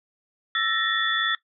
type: tone cluster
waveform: sine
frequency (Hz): 1330 / 1772 / 1875 / 3459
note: E6 / A6 / A#6 / A7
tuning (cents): +15 / +12 / +10 / -30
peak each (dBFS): -27 / -31 / -28 / -25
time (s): 0.55-1.35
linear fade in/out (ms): 2
effects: noise-tail reverb RT60 0.1 s tail -17 dB re dry